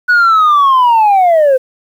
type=linear sweep; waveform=sine; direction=down; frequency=1480 to 504 Hz; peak=-3 dBFS; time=0.08-1.58 s; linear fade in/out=20 ms; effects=tanh soft clip ceiling -4 dBFS + 7-bit